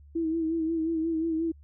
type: tone with vibrato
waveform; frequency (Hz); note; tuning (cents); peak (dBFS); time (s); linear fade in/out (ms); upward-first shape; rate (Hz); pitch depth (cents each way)
sine; 325; E4; -24; -25; 0.15-1.52; 10; sine; 5.6; 45
effects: added 72 Hz sine -49 dBFS peak until 1.63 s